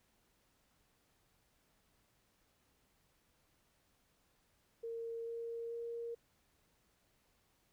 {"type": "tone with pitch steps", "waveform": "sine", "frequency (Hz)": [460, 463.5, 467], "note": ["A#4", "A#4", "A#4"], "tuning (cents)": [-23, -10, 3], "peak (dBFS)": -40, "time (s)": [4.83, 6.15], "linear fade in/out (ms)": 10, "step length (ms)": 440, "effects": ["pink hiss -75 dBFS RMS until 7.72 s"]}